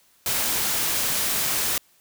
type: noise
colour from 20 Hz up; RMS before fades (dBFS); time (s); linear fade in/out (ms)
white; -24; 0.26-1.78; 2
effects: white hiss -60 dBFS RMS until 2 s